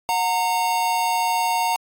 square tone pair together, 727 / 921.3 Hz, F#5 / A#5, -31 / -21 cents, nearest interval major third, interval 410 cents, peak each -25 / -21 dBFS, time 0.09-1.76 s, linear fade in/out 0 ms, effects AAC 64 kbps

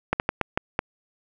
slowing click train, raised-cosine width 0.5 ms, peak -6 dBFS, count 6, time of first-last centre 0.13-0.791 s, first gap 69 ms, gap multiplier 1.33, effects none

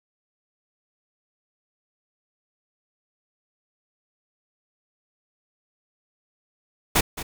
pink noise with echo, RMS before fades -18 dBFS, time 6.95-7.01 s, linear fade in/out 10 ms, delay 220 ms, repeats 1, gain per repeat -14 dB, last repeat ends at 7.23 s, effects none

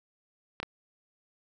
clicks, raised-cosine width 0.3 ms, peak -18 dBFS, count 2, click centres 0.601 / 0.63 s, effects none

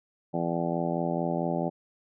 harmonic tone, 84.5 Hz, E2, 43 cents sharp, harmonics 2 / 3 / 4 / 5 / 6 / 7 / 8 / 9 / 10, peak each -31 / -34 / -34 / -37 / -39 / -33 / -40 / -35 / -41 dBFS, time 0.33-1.7 s, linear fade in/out 20 ms, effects none

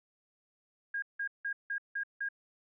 sine tone bursts, 1626 Hz, G#6, 37 cents flat, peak -32 dBFS, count 6, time 0.94-2.288 s, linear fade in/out 5 ms, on 83 ms, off 170 ms, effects none

